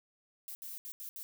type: noise bursts at uneven times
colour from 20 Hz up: violet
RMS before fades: -44 dBFS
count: 5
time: 0.48-0.55 / 0.62-0.78 / 0.85-0.92 / 1-1.09 / 1.16-1.23 s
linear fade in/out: 0 ms
effects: none